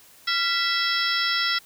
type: harmonic tone with a mistuned harmonic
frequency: 659.3 Hz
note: E5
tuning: in tune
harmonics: 2 / 3 / 4 / 5 / 6 / 7 / 8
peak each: -27 / -27 / -36 / -29 / -30 / -33 / -27 dBFS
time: 0.27-1.59 s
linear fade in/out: 10 ms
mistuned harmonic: 2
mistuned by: +81 cents
effects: white hiss -52 dBFS RMS until 1.65 s